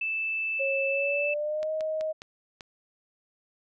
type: tone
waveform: sine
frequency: 2637 Hz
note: E7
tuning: in tune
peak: -27 dBFS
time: 0.01-1.34 s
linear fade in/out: 5 ms
type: tone with pitch glide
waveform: sine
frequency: 546 to 627.2 Hz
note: C#5 to D#5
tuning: -26 to +14 cents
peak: -27 dBFS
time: 0.59-2.13 s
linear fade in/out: 20 ms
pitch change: +240 cents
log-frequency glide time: 0.88-1.71 s
type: clicks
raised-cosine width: 0.2 ms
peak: -24 dBFS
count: 5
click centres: 1.63 / 1.808 / 2.01 / 2.219 / 2.608 s
effects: none